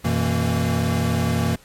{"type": "tone cluster", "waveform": "square", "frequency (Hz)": [90.3, 121.9, 163.4, 229.9], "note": ["F#2", "B2", "E3", "A#3"], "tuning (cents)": [-42, -22, -15, -24], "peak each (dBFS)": -25, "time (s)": [0.04, 1.56], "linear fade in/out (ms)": 10, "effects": ["pink hiss -51 dBFS RMS until 1.64 s", "MP3 64 kbps"]}